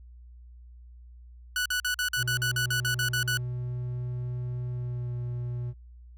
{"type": "tone bursts", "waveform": "sawtooth", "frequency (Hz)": 1480, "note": "F#6", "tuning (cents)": 0, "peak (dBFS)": -22, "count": 13, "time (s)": [1.56, 3.373], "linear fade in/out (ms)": 2, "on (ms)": 97, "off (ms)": 46}
{"type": "tone with pitch glide", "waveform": "triangle", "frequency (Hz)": [123.47, 121.63], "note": ["B2", "B2"], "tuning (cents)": [0, -26], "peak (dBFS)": -28, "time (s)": [2.16, 5.74], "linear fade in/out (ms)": 50, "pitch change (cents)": -26, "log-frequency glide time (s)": [4.7, 5.12]}
{"effects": ["added 60 Hz sine -46 dBFS peak until 6.17 s"]}